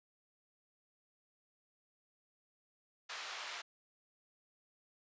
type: band-pass noise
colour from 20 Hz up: pink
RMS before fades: -45 dBFS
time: 3.09-3.62 s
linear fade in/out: 10 ms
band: 1000 to 5300 Hz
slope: 12 dB/octave
effects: high-pass 400 Hz 12 dB/octave + resampled to 16000 Hz